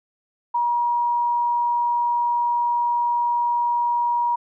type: tone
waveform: sine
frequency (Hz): 955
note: A#5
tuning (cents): +42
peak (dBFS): -18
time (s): 0.54-4.36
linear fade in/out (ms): 10
effects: none